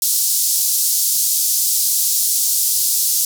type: band-pass noise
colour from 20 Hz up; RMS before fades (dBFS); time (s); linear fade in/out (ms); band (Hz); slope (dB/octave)
white; -17; 0.02-3.25; 2; 4800 to 15000; 24
effects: none